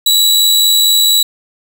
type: tone with amplitude modulation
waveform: sawtooth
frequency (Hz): 3915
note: B7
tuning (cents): -16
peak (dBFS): -3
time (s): 0.06-1.23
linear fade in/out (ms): 5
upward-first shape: sine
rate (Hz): 84.3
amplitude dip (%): 35
effects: none